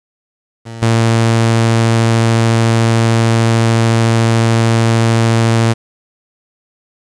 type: tone with level steps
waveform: sawtooth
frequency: 114.2 Hz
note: A#2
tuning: 35 cents flat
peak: -22 / -5 dBFS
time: 0.65-5.74 s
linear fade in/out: 20 ms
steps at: 0.82 s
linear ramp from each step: 5 ms
effects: resampled to 22050 Hz + 7-bit